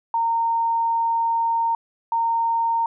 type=tone pair in turn; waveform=sine; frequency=920 / 920 Hz; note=A#5 / A#5; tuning=-23 / -23 cents; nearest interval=unison; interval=0 cents; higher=neither; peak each=-18 / -18 dBFS; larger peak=neither; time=0.14-1.75 / 2.12-2.86 s; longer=first; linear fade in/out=2 ms; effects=none